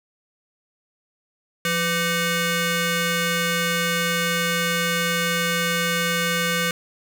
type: ring-modulated tone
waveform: 15% pulse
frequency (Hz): 677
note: E5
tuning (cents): +46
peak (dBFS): -11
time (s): 1.65-6.71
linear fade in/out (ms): 2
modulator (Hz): 852
effects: none